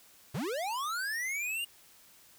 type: linear sweep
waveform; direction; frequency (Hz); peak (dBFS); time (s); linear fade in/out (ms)
square; up; 102.3 to 2868; -33; 0.34-1.65; 10
effects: white hiss -59 dBFS RMS until 2.38 s